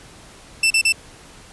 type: tone bursts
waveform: sawtooth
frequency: 2665 Hz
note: E7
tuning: 18 cents sharp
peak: -10 dBFS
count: 3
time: 0.63-0.924 s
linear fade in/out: 5 ms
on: 74 ms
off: 36 ms
effects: pink hiss -44 dBFS RMS until 1.52 s + resampled to 24000 Hz